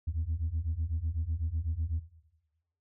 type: beating tone pair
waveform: sine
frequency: 76.5 / 84.5 Hz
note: D#2 / E2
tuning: -29 / +43 cents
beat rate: 8 Hz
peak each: -31 dBFS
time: 0.07-2 s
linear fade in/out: 10 ms
effects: noise-tail reverb RT60 1.0 s tail -17 dB re dry + tanh soft clip ceiling -25 dBFS